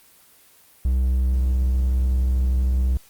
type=tone; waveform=triangle; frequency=63.9 Hz; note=C2; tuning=40 cents flat; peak=-15 dBFS; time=0.85-2.97 s; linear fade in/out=0 ms; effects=white hiss -53 dBFS RMS until 3.09 s + Opus 24 kbps